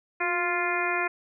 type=harmonic tone with a mistuned harmonic; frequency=349.2 Hz; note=F4; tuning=in tune; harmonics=1 / 2 / 3 / 4 / 5 / 6 / 7; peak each=-32 / -32 / -32 / -32 / -32 / -32 / -32 dBFS; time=0.2-1.08 s; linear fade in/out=10 ms; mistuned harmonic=1; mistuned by=+44 cents; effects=none